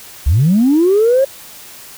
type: linear sweep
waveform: sine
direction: up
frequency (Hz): 58.27 to 554.4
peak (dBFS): -7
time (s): 0.26-1.25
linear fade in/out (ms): 10
effects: tanh soft clip ceiling -4 dBFS + white hiss -36 dBFS RMS until 1.97 s